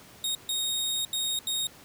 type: tone bursts at uneven times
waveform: sawtooth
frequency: 3730 Hz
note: A#7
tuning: in tune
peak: -24 dBFS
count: 4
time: 0.24-0.35 / 0.49-1.05 / 1.13-1.39 / 1.47-1.67 s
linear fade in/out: 2 ms
effects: pink hiss -51 dBFS RMS until 1.84 s + high-pass 80 Hz 12 dB/octave